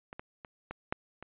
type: clicks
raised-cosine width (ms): 0.5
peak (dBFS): -28 / -25 / -29 / -24 / -15 / -29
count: 6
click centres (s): 0.129 / 0.195 / 0.448 / 0.71 / 0.925 / 1.226
effects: resampled to 8000 Hz